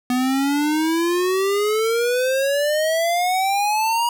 square exponential sweep, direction up, 246.7 to 959 Hz, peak -18 dBFS, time 0.1-4.09 s, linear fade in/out 2 ms, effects none

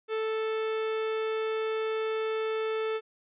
45% pulse tone, 439.9 Hz, A4, in tune, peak -28 dBFS, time 0.08-3.01 s, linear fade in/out 50 ms, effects resampled to 8000 Hz

